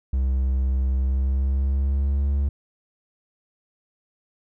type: tone with pitch glide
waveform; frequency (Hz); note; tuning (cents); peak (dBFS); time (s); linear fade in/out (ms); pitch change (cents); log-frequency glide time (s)
triangle; 65.41 to 70.1; C2 to C#2; 0 to +20; -17; 0.13-2.49; 5; +120; 0.96-2.29
effects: none